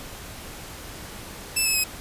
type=tone with pitch steps; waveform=10% pulse; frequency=2637 / 2593 / 2550 Hz; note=E7 / E7 / D#7; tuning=0 / -29 / +42 cents; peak=-12 dBFS; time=1.56-1.842 s; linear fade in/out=10 ms; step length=94 ms; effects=pink hiss -39 dBFS RMS until 2 s + resampled to 32000 Hz